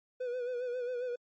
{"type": "tone with vibrato", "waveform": "triangle", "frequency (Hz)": 493.9, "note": "B4", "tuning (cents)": 0, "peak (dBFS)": -31, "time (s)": [0.2, 1.16], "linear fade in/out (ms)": 10, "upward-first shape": "sine", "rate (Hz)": 7.4, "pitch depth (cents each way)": 54, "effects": ["MP3 32 kbps"]}